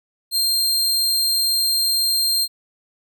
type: tone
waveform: sawtooth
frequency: 4186 Hz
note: C8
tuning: in tune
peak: -14 dBFS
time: 0.31-2.48 s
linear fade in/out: 50 ms
effects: none

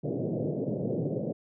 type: band-pass noise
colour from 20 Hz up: pink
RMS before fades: -31 dBFS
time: 0.03-1.33 s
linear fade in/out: 20 ms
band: 120 to 590 Hz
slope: 48 dB/octave
effects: none

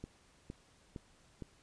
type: click train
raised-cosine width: 3 ms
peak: -30 dBFS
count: 4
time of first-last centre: 0.04-1.422 s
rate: 2.17 Hz
effects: pink hiss -66 dBFS RMS until 1.62 s + resampled to 22050 Hz

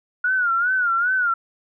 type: tone with vibrato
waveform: sine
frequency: 1438 Hz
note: F#6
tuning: 50 cents flat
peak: -17 dBFS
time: 0.24-1.34 s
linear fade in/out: 5 ms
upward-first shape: sine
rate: 2.5 Hz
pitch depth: 110 cents each way
effects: none

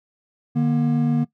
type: tone pair together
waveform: triangle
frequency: 150.1 / 238.3 Hz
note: D3 / A#3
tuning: +38 / +38 cents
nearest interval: minor sixth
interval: 800 cents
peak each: -18 / -17 dBFS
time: 0.55-1.25 s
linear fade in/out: 20 ms
effects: noise-tail reverb RT60 0.1 s tail -18 dB re dry

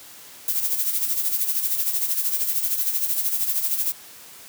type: noise with tremolo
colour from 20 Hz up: violet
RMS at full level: -21 dBFS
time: 0.48-3.92 s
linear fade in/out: 0 ms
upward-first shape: sine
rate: 13 Hz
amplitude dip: 60%
effects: white hiss -44 dBFS RMS until 4.48 s + high-pass 80 Hz 12 dB/octave

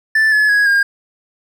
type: tone with pitch steps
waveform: triangle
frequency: 1760 / 1710.9 / 1663.1 / 1616.7 Hz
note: A6 / A6 / G#6 / G#6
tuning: 0 / -49 / +2 / -47 cents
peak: -8 dBFS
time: 0.15-0.83 s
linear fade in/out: 5 ms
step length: 170 ms
effects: none

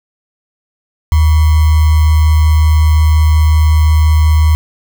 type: tone with sample-and-hold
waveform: sine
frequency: 77.78 Hz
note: D#2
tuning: in tune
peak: -5 dBFS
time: 1.12-4.55 s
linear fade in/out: 0 ms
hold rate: 1050 Hz
effects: none

